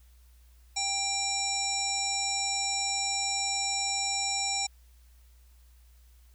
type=harmonic tone; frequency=789 Hz; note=G5; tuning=11 cents sharp; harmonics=1 / 3 / 5 / 7 / 9 / 10; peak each=-35 / -36 / -37 / -33 / -33 / -37 dBFS; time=0.76-4.67 s; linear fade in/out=10 ms; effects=added 60 Hz sine -54 dBFS peak until 6.34 s + white hiss -67 dBFS RMS until 6.34 s